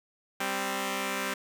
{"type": "tone pair together", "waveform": "5% pulse", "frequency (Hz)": [196.09, 261.6], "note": ["G3", "C4"], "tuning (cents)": [1, 0], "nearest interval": "perfect fourth", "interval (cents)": 499, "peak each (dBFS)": -21, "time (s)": [0.4, 1.34], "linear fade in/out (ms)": 5, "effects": []}